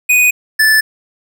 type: tone pair in turn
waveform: square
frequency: 2484 / 1748.4 Hz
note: D#7 / A6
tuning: -3 / -11 cents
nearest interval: tritone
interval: 608 cents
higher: first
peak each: -8 dBFS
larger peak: neither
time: 0.09-0.31 / 0.59-0.81 s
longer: neither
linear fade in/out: 10 ms
effects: none